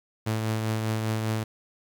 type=tone with tremolo; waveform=sawtooth; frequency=110 Hz; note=A2; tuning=in tune; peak=-20 dBFS; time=0.26-1.44 s; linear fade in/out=10 ms; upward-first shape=triangle; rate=5 Hz; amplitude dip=35%; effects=9-bit